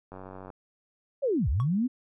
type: click train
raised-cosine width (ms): 1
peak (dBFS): -29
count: 37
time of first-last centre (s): 0.12-0.502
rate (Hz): 94.2
type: linear two-way sweep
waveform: sine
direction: down then up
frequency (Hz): 587.3 to 56.1 to 264.2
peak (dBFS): -23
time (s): 1.22-1.88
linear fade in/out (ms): 20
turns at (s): 1.49
type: tone with exponential decay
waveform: triangle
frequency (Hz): 1114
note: C#6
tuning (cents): +8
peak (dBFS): -29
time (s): 1.6-1.68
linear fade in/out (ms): 0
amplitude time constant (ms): 17
effects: none